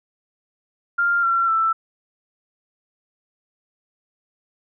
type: tone with pitch steps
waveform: sine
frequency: 1396.9 / 1361.8 / 1327.7 Hz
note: F6 / F6 / E6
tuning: 0 / -44 / +12 cents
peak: -16 dBFS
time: 0.98-1.73 s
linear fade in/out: 10 ms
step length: 250 ms
effects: none